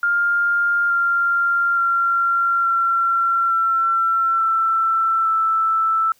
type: tone with pitch steps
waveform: sine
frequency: 1403 / 1389.3 / 1375.7 / 1362.3 / 1349 / 1335.8 / 1322.7 Hz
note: F6 / F6 / F6 / F6 / E6 / E6 / E6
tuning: +8 / -9 / -26 / -43 / +40 / +23 / +5 cents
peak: -15 dBFS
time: 0.03-6.12 s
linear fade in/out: 2 ms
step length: 870 ms
effects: white hiss -58 dBFS RMS until 6.19 s